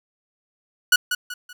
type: tone with echo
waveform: sawtooth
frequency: 1467 Hz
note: F#6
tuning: 15 cents flat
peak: -8 dBFS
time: 0.92-0.96 s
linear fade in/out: 5 ms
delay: 190 ms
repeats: 3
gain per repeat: -9 dB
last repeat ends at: 1.53 s
effects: none